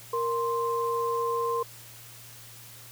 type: tone pair together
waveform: sine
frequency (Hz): 466.2 / 1046.5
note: A#4 / C6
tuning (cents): 0 / 0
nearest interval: octave + major second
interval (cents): 1400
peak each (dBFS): -28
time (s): 0.13-1.63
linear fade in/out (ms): 5
effects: added 117 Hz sine -52 dBFS peak until 2.91 s + white hiss -48 dBFS RMS until 2.91 s